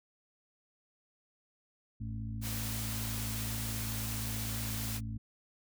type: harmonic tone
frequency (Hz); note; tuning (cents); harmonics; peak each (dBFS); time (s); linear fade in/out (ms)
55; A1; 0; 1 / 2 / 4 / 5; -42 / -38 / -44 / -51; 2-5.18; 10
type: noise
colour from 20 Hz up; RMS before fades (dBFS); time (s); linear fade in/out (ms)
white; -40; 2.41-5.01; 50
effects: none